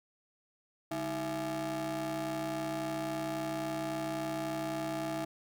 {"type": "ring-modulated tone", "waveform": "35% pulse", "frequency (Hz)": 174.61, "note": "F3", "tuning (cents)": 0, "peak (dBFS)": -29, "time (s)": [0.91, 5.25], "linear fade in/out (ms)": 5, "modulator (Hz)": 492, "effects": ["11-bit"]}